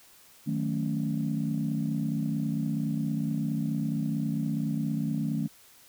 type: chord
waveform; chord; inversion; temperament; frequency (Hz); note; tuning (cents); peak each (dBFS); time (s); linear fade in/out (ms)
sine; D# half-diminished seventh; none; equal; 155.56 / 185 / 220 / 277.2; D#3 / F#3 / A3 / C#4; 0 / 0 / 0 / 0; -30 / -36 / -30 / -33; 0.46-5.48; 20
effects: tanh soft clip ceiling -18 dBFS + white hiss -56 dBFS RMS until 5.88 s